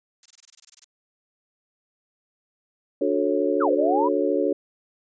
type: noise bursts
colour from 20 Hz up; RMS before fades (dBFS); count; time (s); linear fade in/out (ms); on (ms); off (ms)
violet; -39; 13; 0.23-0.844; 2; 26; 23
type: chord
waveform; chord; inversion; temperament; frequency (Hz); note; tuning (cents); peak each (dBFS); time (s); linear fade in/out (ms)
sine; D major seventh; none; just; 293.7 / 367.1 / 440.5 / 550.6; D4 / F#4 / A4 / C#5; 0 / -14 / +2 / -12; -25; 3.01-4.53; 5
type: exponential two-way sweep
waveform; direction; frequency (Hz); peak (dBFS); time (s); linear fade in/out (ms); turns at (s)
sine; down then up; 1600 to 493.9 to 1029; -21; 3.6-4.09; 20; 3.71
effects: resampled to 16000 Hz